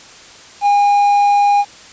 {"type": "tone with quantisation", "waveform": "triangle", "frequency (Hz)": 814, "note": "G#5", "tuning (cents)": -35, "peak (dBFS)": -7, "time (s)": [0.61, 1.65], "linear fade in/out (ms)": 50, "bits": 6, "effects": ["white hiss -39 dBFS RMS until 1.92 s", "resampled to 16000 Hz"]}